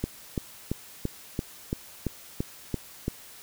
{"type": "click train", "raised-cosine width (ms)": 3, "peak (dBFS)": -14, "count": 10, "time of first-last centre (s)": [0.04, 3.081], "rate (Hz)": 2.96, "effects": ["white hiss -48 dBFS RMS until 3.42 s"]}